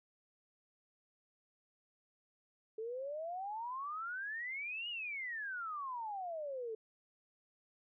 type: exponential two-way sweep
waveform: sine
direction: up then down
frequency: 430.3 to 2931 to 430.3 Hz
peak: -39 dBFS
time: 2.78-6.75 s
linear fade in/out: 5 ms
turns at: 4.89 s
effects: none